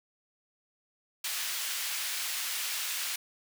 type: high-pass noise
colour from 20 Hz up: pink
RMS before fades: -34 dBFS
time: 1.24-3.16 s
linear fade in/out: 5 ms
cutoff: 2100 Hz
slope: 12 dB/octave
effects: none